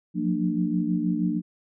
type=tone cluster; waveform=sine; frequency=176.1 / 182.4 / 228.9 / 298.3 Hz; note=F3 / F#3 / A#3 / D4; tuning=+15 / -24 / -31 / +27 cents; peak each=-27 / -29 / -28 / -27 dBFS; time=0.14-1.42 s; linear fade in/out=50 ms; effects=none